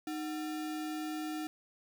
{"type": "tone with sample-and-hold", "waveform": "sine", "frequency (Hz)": 309.3, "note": "D#4", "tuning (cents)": -10, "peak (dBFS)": -35, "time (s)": [0.07, 1.47], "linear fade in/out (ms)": 2, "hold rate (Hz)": 1050, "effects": []}